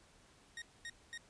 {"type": "tone bursts", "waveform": "sawtooth", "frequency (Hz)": 1864.7, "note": "A#6", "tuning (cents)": 0, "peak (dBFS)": -40, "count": 3, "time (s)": [0.57, 1.177], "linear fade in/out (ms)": 2, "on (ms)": 49, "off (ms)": 230, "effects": ["pink hiss -65 dBFS RMS until 1.29 s", "resampled to 22050 Hz"]}